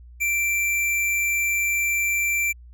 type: tone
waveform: square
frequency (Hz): 2349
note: D7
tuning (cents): 0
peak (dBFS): -21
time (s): 0.2-2.53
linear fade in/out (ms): 20
effects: added 60 Hz sine -42 dBFS peak until 2.73 s